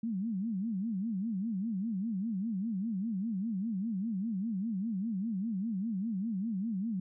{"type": "tone with vibrato", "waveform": "sine", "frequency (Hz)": 207.7, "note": "G#3", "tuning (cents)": 0, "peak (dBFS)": -31, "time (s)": [0.03, 7], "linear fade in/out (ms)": 5, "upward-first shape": "sine", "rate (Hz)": 5, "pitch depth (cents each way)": 220, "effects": []}